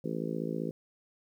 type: harmonic tone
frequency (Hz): 55.3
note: A1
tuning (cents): +9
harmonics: 3 / 4 / 5 / 6 / 7 / 8 / 9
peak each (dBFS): -37 / -38 / -39 / -40 / -40 / -41 / -42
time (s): 0.04-0.71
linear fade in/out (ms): 5
effects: 11-bit